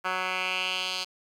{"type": "tone with band-pass filter sweep", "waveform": "10% pulse", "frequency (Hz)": 185.1, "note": "F#3", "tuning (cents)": 1, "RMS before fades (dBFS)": -30, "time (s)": [0.04, 1.05], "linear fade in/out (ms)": 20, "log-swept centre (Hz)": [1600, 4100], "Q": 2.7, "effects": ["9-bit"]}